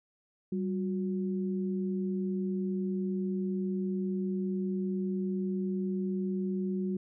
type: tone pair together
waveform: sine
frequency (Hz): 192.5 / 362.7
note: G3 / F#4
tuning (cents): -31 / -34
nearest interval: major seventh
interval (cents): 1097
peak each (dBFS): -30 / -36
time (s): 0.52-6.97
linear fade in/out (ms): 5
effects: none